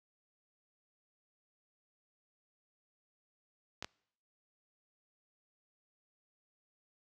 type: clicks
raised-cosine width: 0.2 ms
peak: -22 dBFS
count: 2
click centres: 3.825 / 3.845 s
effects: noise-tail reverb RT60 0.7 s tail -25 dB re dry + high-pass 60 Hz 12 dB/octave